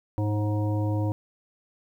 harmonic tone with a mistuned harmonic, 104.5 Hz, G#2, 11 cents sharp, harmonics 1 / 3 / 5 / 7 / 9, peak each -24 / -30 / -35 / -41 / -39 dBFS, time 0.18-1.12 s, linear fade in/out 0 ms, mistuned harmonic 5, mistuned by +34 cents, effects 10-bit

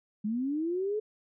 sine linear sweep, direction up, 203.1 to 435.5 Hz, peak -28 dBFS, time 0.24-1 s, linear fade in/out 10 ms, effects none

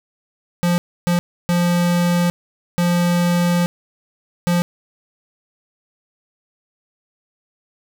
square tone bursts at uneven times, 174.61 Hz, F3, in tune, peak -15 dBFS, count 5, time 0.63-0.78 / 1.07-1.19 / 1.49-2.3 / 2.78-3.66 / 4.47-4.62 s, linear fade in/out 0 ms, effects none

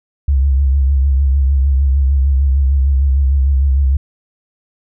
sine tone with vibrato, 68.1 Hz, C#2, 30 cents flat, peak -9 dBFS, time 0.28-3.97 s, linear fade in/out 5 ms, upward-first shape triangle, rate 6.6 Hz, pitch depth 84 cents each way, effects none

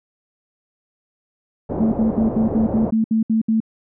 white low-pass noise, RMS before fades -25 dBFS, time 1.69-2.91 s, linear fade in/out 10 ms, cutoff 630 Hz, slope 24 dB/octave
sine tone bursts, 222 Hz, A3, 16 cents sharp, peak -14 dBFS, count 10, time 1.8-3.603 s, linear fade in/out 5 ms, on 120 ms, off 67 ms
effects none

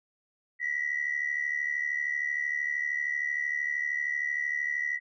sine tone pair together, 1914 / 1987 Hz, A#6 / B6, +45 / +10 cents, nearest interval minor second, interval 65 cents, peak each -30 / -30 dBFS, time 0.59-5 s, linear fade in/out 50 ms, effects tanh soft clip ceiling -21 dBFS

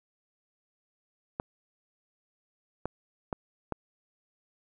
clicks, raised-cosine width 1 ms, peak -17 dBFS, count 4, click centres 1.399 / 2.856 / 3.328 / 3.723 s, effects none

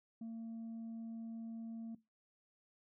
sine tone, 227.1 Hz, A#3, 45 cents flat, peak -40 dBFS, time 0.21-1.95 s, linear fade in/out 5 ms, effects noise-tail reverb RT60 0.2 s tail -19 dB re dry + tanh soft clip ceiling -42 dBFS

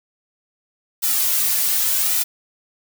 blue noise with flanger, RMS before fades -19 dBFS, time 1.02-2.24 s, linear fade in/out 20 ms, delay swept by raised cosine 1.8 to 3.2 ms, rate 0.86 Hz, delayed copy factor -0.65, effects none

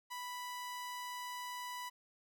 sawtooth tone, 987.8 Hz, B5, in tune, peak -38 dBFS, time 0.1-1.9 s, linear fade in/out 20 ms, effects none

